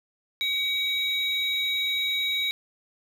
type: tone pair together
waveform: triangle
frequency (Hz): 2271 / 3819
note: C#7 / A#7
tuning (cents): +41 / +41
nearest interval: major sixth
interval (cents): 900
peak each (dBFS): -27 / -24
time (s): 0.41-2.51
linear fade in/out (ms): 0
effects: none